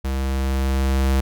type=tone with level ramp; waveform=square; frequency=66.7 Hz; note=C2; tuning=34 cents sharp; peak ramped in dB=-22 to -16 dBFS; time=0.04-1.21 s; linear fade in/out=10 ms; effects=none